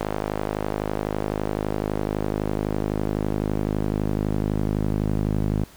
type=tone with band-pass filter sweep; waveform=sawtooth; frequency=51.91 Hz; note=G#1; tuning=in tune; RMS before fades=-25 dBFS; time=0-5.64 s; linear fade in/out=5 ms; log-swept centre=650 to 190 Hz; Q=0.83; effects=pink hiss -49 dBFS RMS until 5.76 s